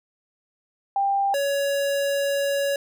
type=tone pair in turn; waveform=sine / square; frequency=793 / 560.7 Hz; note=G5 / C#5; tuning=+20 / +20 cents; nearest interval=tritone; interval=600 cents; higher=first; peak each=-19 / -22 dBFS; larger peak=first; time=0.96-1.34 / 1.34-2.76 s; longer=second; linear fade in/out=2 ms; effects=none